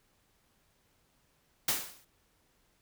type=noise with exponential decay; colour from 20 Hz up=white; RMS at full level=-26 dBFS; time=1.68-2.05 s; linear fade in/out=5 ms; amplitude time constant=80 ms; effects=pink hiss -71 dBFS RMS until 2.81 s